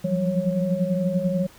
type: tone cluster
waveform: sine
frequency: 171.1 / 180 / 191.5 / 549 Hz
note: F3 / F#3 / G3 / C#5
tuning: -35 / -47 / -40 / -17 cents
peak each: -26 dBFS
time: 0.04-1.47 s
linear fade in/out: 10 ms
effects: pink hiss -50 dBFS RMS until 1.58 s